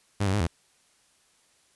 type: tone with pitch steps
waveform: sawtooth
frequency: 101.3 / 95.5 / 103.8 / 83 Hz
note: G#2 / G2 / G#2 / E2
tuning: -43 / -45 / 0 / +12 cents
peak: -19 dBFS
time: 0.2-0.472 s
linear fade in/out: 10 ms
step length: 68 ms
effects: white hiss -64 dBFS RMS until 1.75 s + resampled to 24000 Hz